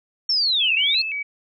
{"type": "linear two-way sweep", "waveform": "sine", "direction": "down then up", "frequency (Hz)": [5510, 2489, 4342], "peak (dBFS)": -17, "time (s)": [0.29, 1.02], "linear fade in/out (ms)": 5, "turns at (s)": 0.74}
{"type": "tone with vibrato", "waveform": "sine", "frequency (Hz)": 2440, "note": "D#7", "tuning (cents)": -34, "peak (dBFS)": -24, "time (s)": [0.6, 1.23], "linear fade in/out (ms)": 10, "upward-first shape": "square", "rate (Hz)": 2.9, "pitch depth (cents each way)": 120}
{"effects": []}